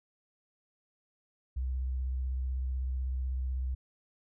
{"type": "tone with vibrato", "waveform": "sine", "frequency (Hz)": 64.3, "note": "C2", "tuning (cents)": -30, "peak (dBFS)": -30, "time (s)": [1.56, 3.75], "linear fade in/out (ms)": 10, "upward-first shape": "square", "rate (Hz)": 16, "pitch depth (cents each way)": 28, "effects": []}